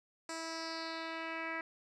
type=tone with low-pass filter sweep; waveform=10% pulse; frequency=326.2 Hz; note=E4; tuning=18 cents flat; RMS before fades=-41 dBFS; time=0.29-1.61 s; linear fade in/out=2 ms; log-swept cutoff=7300 to 2100 Hz; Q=3.4; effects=none